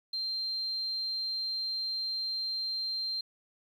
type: tone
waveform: sine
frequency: 4160 Hz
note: C8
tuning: 11 cents flat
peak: -31 dBFS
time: 0.13-3.21 s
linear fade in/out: 5 ms
effects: 10-bit